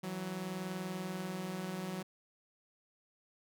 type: tone pair together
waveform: sawtooth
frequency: 165.66 / 186.1 Hz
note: E3 / F#3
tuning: +9 / +10 cents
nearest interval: major second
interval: 201 cents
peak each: -40 / -35 dBFS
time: 0.03-2.03 s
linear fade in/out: 10 ms
effects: none